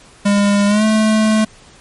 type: tone with pitch glide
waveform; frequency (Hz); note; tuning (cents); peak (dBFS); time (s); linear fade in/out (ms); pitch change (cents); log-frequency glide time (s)
square; 202.6 to 217.1; G#3 to A3; -43 to -23; -11; 0.25-1.45; 10; +120; 0.67-0.84
effects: pink hiss -44 dBFS RMS until 1.8 s + MP3 48 kbps